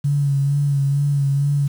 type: tone with vibrato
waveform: sine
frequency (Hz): 141.2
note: C#3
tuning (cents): +32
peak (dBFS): -15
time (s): 0.04-1.68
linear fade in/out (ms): 10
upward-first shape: sine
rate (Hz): 2.2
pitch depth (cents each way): 33
effects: 7-bit